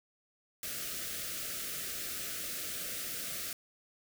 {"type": "band-stop noise", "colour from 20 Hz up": "white", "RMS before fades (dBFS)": -39, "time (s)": [0.63, 3.53], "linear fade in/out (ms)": 2, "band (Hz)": [700, 1200], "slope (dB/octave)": 96, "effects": []}